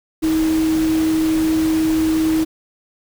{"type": "tone in noise", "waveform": "sine", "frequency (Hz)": 317.9, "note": "D#4", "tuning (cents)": 37, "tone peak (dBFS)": -14, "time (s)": [0.22, 2.45], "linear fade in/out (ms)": 20, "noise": "pink", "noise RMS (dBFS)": -29, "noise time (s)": [0.22, 2.45], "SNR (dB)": 12, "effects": []}